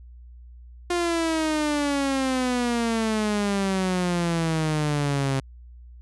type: exponential sweep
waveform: sawtooth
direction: down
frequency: 353.6 to 133.2 Hz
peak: -18 dBFS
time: 0.9-5.4 s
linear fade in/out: 5 ms
effects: added 60 Hz sine -42 dBFS peak until 6.01 s + resampled to 24000 Hz